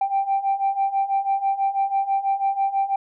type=beating tone pair; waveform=sine; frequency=781 / 787.1 Hz; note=G5 / G5; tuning=-7 / +7 cents; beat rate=6.1 Hz; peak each=-23 / -20 dBFS; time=0.01-2.96 s; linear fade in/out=5 ms; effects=tanh soft clip ceiling -14 dBFS